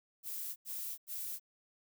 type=noise bursts; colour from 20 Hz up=violet; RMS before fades=-41 dBFS; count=3; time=0.23-1.398 s; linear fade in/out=50 ms; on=330 ms; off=89 ms; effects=none